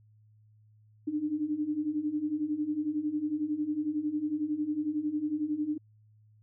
sine beating tone pair, 293.8 / 304.8 Hz, D4 / D#4, +1 / -36 cents, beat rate 11 Hz, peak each -34 / -30 dBFS, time 1.07-5.78 s, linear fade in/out 10 ms, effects added 107 Hz sine -58 dBFS peak until 6.42 s

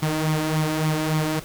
sawtooth tone with flanger, 155.7 Hz, D#3, 2 cents sharp, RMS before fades -23 dBFS, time 0.02-1.4 s, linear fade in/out 10 ms, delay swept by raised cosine 0.87 to 3.47 ms, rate 3.5 Hz, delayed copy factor +0.55, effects pink hiss -41 dBFS RMS until 1.44 s

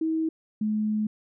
sine tone pair in turn, 320.4 / 213.8 Hz, E4 / A3, -49 / -49 cents, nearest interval perfect fifth, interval 700 cents, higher first, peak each -23 dBFS, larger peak neither, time 0.01-0.29 / 0.61-1.07 s, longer second, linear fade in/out 5 ms, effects none

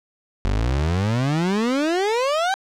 30% pulse exponential sweep, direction up, 45.36 to 794 Hz, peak -16 dBFS, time 0.45-2.54 s, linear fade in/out 0 ms, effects low-pass 6000 Hz 12 dB/octave + 8-bit

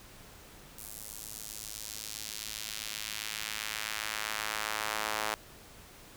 sawtooth tone with high-pass filter sweep, 107.6 Hz, A2, 38 cents flat, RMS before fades -38 dBFS, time 0.78-5.34 s, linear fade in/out 0 ms, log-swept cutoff 9900 to 840 Hz, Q 0.91, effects pink hiss -53 dBFS RMS until 6.16 s

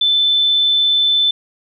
sine tone, 3523 Hz, A7, 1 cent sharp, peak -11 dBFS, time 0.01-1.31 s, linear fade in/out 5 ms, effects none

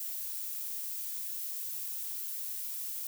violet noise, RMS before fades -38 dBFS, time 0-3.07 s, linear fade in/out 2 ms, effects none

